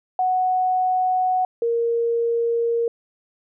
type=tone pair in turn; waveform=sine; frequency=740 / 466.2 Hz; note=F#5 / A#4; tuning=0 / 0 cents; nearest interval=minor sixth; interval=800 cents; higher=first; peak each=-17 / -18 dBFS; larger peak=first; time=0.19-1.45 / 1.62-2.88 s; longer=neither; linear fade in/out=2 ms; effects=none